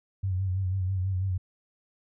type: tone with vibrato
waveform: sine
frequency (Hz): 94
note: F#2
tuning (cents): +28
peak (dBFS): -25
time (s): 0.23-1.38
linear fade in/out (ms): 10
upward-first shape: sine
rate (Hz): 6.1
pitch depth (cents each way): 57
effects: none